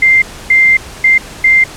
sine tone bursts at uneven times, 2093 Hz, C7, in tune, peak -4 dBFS, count 4, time 0.02-0.22 / 0.5-0.77 / 1.04-1.18 / 1.44-1.64 s, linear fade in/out 5 ms, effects pink hiss -30 dBFS RMS until 1.76 s + low-pass 10000 Hz 12 dB/octave

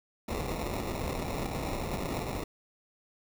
pink noise with sample-and-hold, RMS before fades -34 dBFS, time 0.28-2.44 s, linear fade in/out 5 ms, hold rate 1575 Hz, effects none

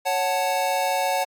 square chord, F# minor, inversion second, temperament equal, 554.4 / 740 / 880 Hz, C#5 / F#5 / A5, 0 / 0 / 0 cents, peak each -27 / -25 / -27 dBFS, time 0.05-1.25 s, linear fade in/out 20 ms, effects AAC 64 kbps

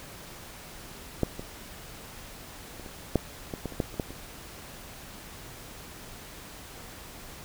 clicks, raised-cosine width 2 ms, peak -10 / -23 / -29 / -30 / -8 / -19 / -18 / -27 / -12 / -30 / -14 / -28 dBFS, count 12, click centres 1.233 / 1.395 / 2.797 / 2.862 / 3.157 / 3.538 / 3.657 / 3.723 / 3.802 / 3.942 / 3.998 / 4.106 s, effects pink hiss -45 dBFS RMS until 7.44 s

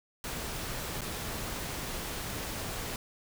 pink noise with dropouts, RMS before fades -37 dBFS, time 0.24-2.96 s, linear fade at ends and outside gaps 1 ms, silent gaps 1.009-1.017 s, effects none

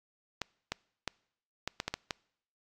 clicks, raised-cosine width 0.2 ms, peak -15 dBFS, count 8, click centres 0.417 / 0.72 / 1.077 / 1.676 / 1.801 / 1.88 / 1.94 / 2.108 s, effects noise-tail reverb RT60 0.7 s tail -26 dB re dry + AAC 64 kbps

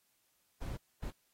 brown noise bursts at uneven times, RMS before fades -40 dBFS, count 2, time 0.61-0.77 / 1.02-1.11 s, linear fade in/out 10 ms, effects white hiss -75 dBFS RMS until 1.33 s + AAC 48 kbps

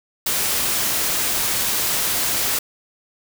white noise, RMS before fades -21 dBFS, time 0.26-2.59 s, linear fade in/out 5 ms, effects none

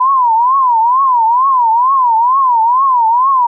sine tone with vibrato, 987.8 Hz, B5, in tune, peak -7 dBFS, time 0-3.47 s, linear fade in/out 10 ms, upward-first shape triangle, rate 2.2 Hz, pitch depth 210 cents each way, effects none

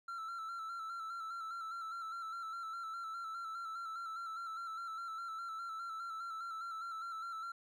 triangle tone with vibrato, 1344 Hz, E6, 33 cents sharp, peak -39 dBFS, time 0.08-7.52 s, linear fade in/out 5 ms, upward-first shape square, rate 4.9 Hz, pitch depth 36 cents each way, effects none

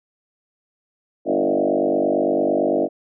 sine tone with frequency modulation, 466.2 Hz, A#4, in tune, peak -16 dBFS, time 1.25-2.89 s, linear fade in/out 50 ms, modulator 48.9 Hz, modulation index 4.3, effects none

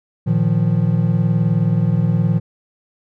triangle chord, Bb suspended fourth, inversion none, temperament equal with one note detuned, 114.74 / 155.56 / 174.61 Hz, Bb2 / Eb3 / F3, -27 / 0 / 0 cents, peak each -16 dBFS, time 0.26-2.4 s, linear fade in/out 20 ms, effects none

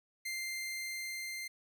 sawtooth tone with level ramp, 2093 Hz, C7, in tune, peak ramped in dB -33 to -36 dBFS, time 0.25-1.48 s, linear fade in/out 10 ms, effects none

